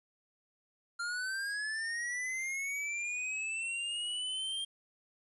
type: linear sweep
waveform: square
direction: up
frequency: 1386 to 3200 Hz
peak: -35 dBFS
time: 0.99-4.65 s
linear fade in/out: 10 ms
effects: resampled to 24000 Hz + 11-bit